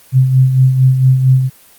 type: tone with tremolo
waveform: sine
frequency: 130.5 Hz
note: C3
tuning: 4 cents flat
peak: -4 dBFS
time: 0.12-1.5 s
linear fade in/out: 50 ms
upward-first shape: sine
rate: 4.4 Hz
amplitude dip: 55%
effects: white hiss -44 dBFS RMS until 1.78 s + Opus 32 kbps